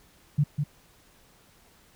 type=tone with echo; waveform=sine; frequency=146.1 Hz; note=D3; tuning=9 cents flat; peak=-18 dBFS; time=0.38-0.44 s; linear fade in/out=10 ms; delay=200 ms; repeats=1; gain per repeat=-5 dB; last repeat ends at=0.64 s; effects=pink hiss -59 dBFS RMS until 1.95 s